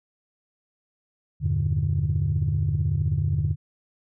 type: chord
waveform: sine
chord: E half-diminished seventh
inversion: none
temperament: equal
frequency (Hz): 82.41 / 98 / 116.54 / 146.83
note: E2 / G2 / Bb2 / D3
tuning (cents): 0 / 0 / 0 / 0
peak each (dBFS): -26 / -25 / -29 / -24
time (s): 1.4-3.56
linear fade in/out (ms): 50
effects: tanh soft clip ceiling -14 dBFS